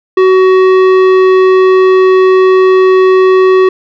sine tone with tanh clipping, 374.9 Hz, F#4, 23 cents sharp, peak -5 dBFS, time 0.17-3.69 s, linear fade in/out 5 ms, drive 14 dB, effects none

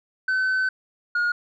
sine tone pair in turn, 1522 / 1433.5 Hz, F#6 / F6, +48 / +45 cents, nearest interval minor second, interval 103 cents, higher first, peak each -17 dBFS, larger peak neither, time 0.28-0.69 / 1.15-1.32 s, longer first, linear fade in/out 5 ms, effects tanh soft clip ceiling -19 dBFS

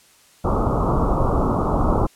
pink low-pass noise, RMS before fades -19 dBFS, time 0.44-2.07 s, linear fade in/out 10 ms, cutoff 1300 Hz, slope 96 dB/octave, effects white hiss -53 dBFS RMS until 2.15 s + low-pass 11000 Hz 12 dB/octave

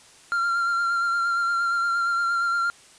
triangle tone with vibrato, 1382 Hz, F6, 19 cents flat, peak -19 dBFS, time 0.32-2.7 s, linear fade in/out 0 ms, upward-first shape sine, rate 8.6 Hz, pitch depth 24 cents each way, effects white hiss -51 dBFS RMS until 2.98 s + resampled to 22050 Hz

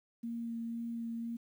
sine tone with vibrato, 231.7 Hz, A#3, 10 cents flat, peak -36 dBFS, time 0.23-1.37 s, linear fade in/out 10 ms, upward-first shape sine, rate 2 Hz, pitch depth 10 cents each way, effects 11-bit

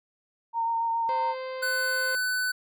sine tone with vibrato, 919 Hz, A#5, 25 cents flat, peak -24 dBFS, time 0.53-1.35 s, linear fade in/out 50 ms, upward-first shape sine, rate 7.2 Hz, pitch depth 14 cents each way
harmonic tone, 519 Hz, C5, 14 cents flat, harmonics 1 / 2 / 3 / 4 / 5 / 6 / 7 / 8 / 9, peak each -33 / -40 / -47 / -45 / -53 / -54 / -56 / -56 / -52 dBFS, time 1.09-2.15 s, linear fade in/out 0 ms
square tone, 1500 Hz, F#6, 23 cents sharp, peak -26 dBFS, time 1.62-2.52 s, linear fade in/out 10 ms
effects none

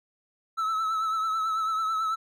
triangle tone with vibrato, 1306 Hz, E6, 17 cents flat, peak -23 dBFS, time 0.57-2.16 s, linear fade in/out 20 ms, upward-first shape triangle, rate 9.1 Hz, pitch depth 46 cents each way, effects none

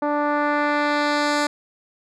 10% pulse tone with low-pass filter sweep, 293.7 Hz, D4, in tune, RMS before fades -21 dBFS, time 0.02-1.47 s, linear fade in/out 5 ms, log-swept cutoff 860 to 7800 Hz, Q 1, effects none

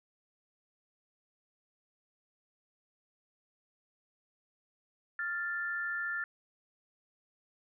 sine tone pair together, 1396.9 / 1763.4 Hz, F6 / A6, 0 / +3 cents, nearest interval major third, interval 403 cents, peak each -36 / -35 dBFS, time 5.19-6.24 s, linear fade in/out 2 ms, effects none

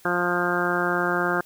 harmonic tone, 176.4 Hz, F3, 18 cents sharp, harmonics 1 / 2 / 3 / 4 / 5 / 6 / 7 / 8 / 9, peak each -31 / -27 / -31 / -30 / -33 / -33 / -30 / -28 / -28 dBFS, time 0.05-1.41 s, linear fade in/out 2 ms, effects white hiss -53 dBFS RMS until 1.45 s

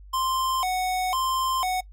square tone with vibrato, 880 Hz, A5, in tune, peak -24 dBFS, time 0.13-1.81 s, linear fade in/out 10 ms, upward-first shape square, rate 1 Hz, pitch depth 300 cents each way, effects noise-tail reverb RT60 0.1 s tail -21 dB re dry + added 49 Hz sine -43 dBFS peak until 1.92 s

